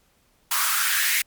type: noise with high-pass filter sweep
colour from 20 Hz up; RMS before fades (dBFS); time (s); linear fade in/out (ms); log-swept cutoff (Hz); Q
white; -22; 0.51-1.22; 5; 1100 to 2100; 3.9
effects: pink hiss -63 dBFS RMS until 1.26 s + MP3 96 kbps